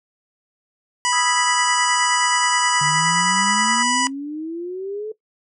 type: harmonic tone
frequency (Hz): 983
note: B5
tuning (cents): -8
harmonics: 1 / 2 / 3 / 5 / 6 / 7 / 8 / 9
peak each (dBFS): -21 / -24 / -26 / -28 / -29 / -29 / -30 / -31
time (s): 1.05-4.07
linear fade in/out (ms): 0
type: chord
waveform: sine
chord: E major seventh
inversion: third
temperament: equal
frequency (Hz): 1244.5 / 1318.5 / 1661.2 / 1975.5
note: D#6 / E6 / G#6 / B6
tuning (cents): 0 / 0 / 0 / 0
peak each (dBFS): -26 / -31 / -30 / -29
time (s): 1.12-3.83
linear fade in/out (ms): 10
type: exponential sweep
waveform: sine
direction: up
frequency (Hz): 146.2 to 440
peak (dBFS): -25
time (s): 2.81-5.12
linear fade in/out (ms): 5
effects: noise-tail reverb RT60 0.1 s tail -18 dB re dry

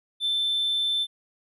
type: tone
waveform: triangle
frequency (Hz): 3540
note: A7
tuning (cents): +10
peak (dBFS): -20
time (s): 0.2-1.07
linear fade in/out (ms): 50
effects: tanh soft clip ceiling -18 dBFS + resampled to 32000 Hz

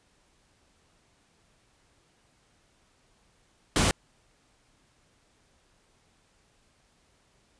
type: noise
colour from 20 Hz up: pink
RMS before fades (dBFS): -23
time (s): 3.76-3.91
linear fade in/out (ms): 0
effects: pink hiss -66 dBFS RMS until 7.59 s + resampled to 22050 Hz

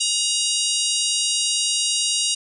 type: harmonic tone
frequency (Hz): 949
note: A#5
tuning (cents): +31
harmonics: 3 / 4 / 5 / 6 / 7 / 8 / 9 / 10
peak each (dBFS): -25 / -26 / -27 / -28 / -28 / -29 / -30 / -30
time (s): 0-2.35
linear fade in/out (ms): 10
effects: none

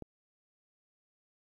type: click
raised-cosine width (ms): 2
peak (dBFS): -29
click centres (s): 0.023
effects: 11-bit

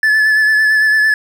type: tone with vibrato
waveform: triangle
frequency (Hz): 1732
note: A6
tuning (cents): -28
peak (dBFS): -7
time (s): 0.03-1.14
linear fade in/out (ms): 2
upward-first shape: sine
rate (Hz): 8.9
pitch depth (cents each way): 25
effects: none

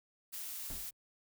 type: noise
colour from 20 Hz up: blue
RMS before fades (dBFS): -43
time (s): 0.32-0.91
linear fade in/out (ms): 20
type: noise with exponential decay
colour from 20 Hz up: brown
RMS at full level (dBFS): -39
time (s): 0.7-0.93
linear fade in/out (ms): 1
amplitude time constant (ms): 48
effects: none

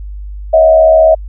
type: tone with frequency modulation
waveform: sine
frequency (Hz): 642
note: E5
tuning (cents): -46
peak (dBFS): -3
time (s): 0.53-1.15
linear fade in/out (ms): 10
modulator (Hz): 73.9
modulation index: 0.55
effects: added 50 Hz sine -22 dBFS peak until 1.28 s

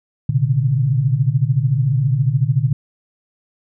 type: tone cluster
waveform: sine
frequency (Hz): 119 / 132.1 / 146.1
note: A#2 / C3 / D3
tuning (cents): +36 / +17 / -9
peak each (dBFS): -18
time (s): 0.29-2.73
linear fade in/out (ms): 5
effects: none

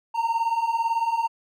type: beating tone pair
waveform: triangle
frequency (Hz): 904 / 922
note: A5 / A#5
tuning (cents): +47 / -19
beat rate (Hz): 18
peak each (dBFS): -25 / -21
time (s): 0.14-1.28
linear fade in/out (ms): 20
effects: none

